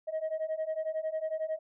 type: beating tone pair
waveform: sine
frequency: 626 / 637 Hz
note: D#5 / D#5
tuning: +10 / +41 cents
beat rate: 11 Hz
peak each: -33 / -32 dBFS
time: 0.07-1.59 s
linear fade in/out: 20 ms
effects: tanh soft clip ceiling -27 dBFS